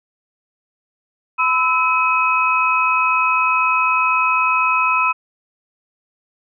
sine tone cluster, 1008 / 1306 / 2540 Hz, B5 / E6 / D#7, +35 / -17 / +35 cents, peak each -18 dBFS, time 1.38-5.13 s, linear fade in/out 20 ms, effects none

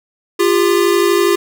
square tone pair together, 348.3 / 400.5 Hz, F4 / G4, -5 / +37 cents, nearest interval major second, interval 242 cents, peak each -14 dBFS, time 0.39-1.36 s, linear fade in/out 10 ms, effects none

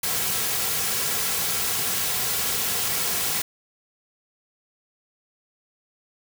white noise with comb filter, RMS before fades -25 dBFS, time 0.03-3.42 s, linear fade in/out 5 ms, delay 3.3 ms, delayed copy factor -0.5, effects none

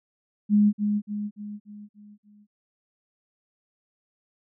sine tone with echo, 207.7 Hz, G#3, in tune, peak -15 dBFS, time 0.49-0.73 s, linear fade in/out 50 ms, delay 290 ms, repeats 6, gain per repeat -6 dB, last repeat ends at 2.47 s, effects none

